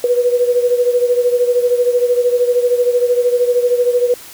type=beating tone pair; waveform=sine; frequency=486.4 / 499.4 Hz; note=B4 / B4; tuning=-26 / +19 cents; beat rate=13 Hz; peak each=-12 / -17 dBFS; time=0.04-4.14 s; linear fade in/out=2 ms; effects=white hiss -36 dBFS RMS until 4.33 s